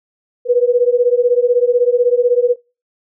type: beating tone pair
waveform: sine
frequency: 480.8 / 496.8 Hz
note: B4 / B4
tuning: -46 / +10 cents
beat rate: 16 Hz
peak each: -13 dBFS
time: 0.45-2.56 s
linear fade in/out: 50 ms
effects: noise-tail reverb RT60 0.3 s tail -23 dB re dry